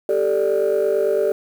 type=chord; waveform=sine; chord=G suspended second; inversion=none; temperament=just; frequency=392 / 441 / 588 Hz; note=G4 / A4 / D5; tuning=0 / +4 / +2 cents; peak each=-19 dBFS; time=0.09-1.32 s; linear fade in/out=2 ms; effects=tanh soft clip ceiling -11 dBFS + 7-bit